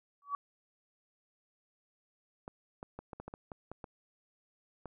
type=tone with exponential growth; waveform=sine; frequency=1138 Hz; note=C#6; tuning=45 cents sharp; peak=-28 dBFS; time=0.22-0.35 s; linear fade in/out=1 ms; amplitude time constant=27 ms
type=clicks; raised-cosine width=1 ms; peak=-29 dBFS; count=11; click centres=2.479 / 2.829 / 2.99 / 3.132 / 3.2 / 3.28 / 3.339 / 3.518 / 3.716 / 3.842 / 4.857 s
effects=none